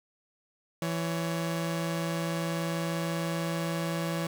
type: tone pair together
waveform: sawtooth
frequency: 166.49 / 560 Hz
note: E3 / C#5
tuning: +18 / +18 cents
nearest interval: octave + major sixth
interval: 2100 cents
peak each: -26 / -32 dBFS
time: 0.82-4.27 s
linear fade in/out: 2 ms
effects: none